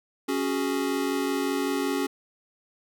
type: chord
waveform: square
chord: C# suspended fourth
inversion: none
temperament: equal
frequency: 277.2 / 370 / 415.3 Hz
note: C#4 / F#4 / G#4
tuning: 0 / 0 / 0 cents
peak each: -28 / -31 / -32 dBFS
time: 0.28-2.07 s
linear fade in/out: 10 ms
effects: none